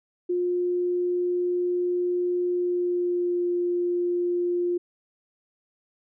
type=tone with pitch glide; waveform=sine; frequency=355.7 to 351.8 Hz; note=F4 to F4; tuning=+32 to +13 cents; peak=-22 dBFS; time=0.29-4.78 s; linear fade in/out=10 ms; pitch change=-19 cents; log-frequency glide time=2.49-3.46 s; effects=none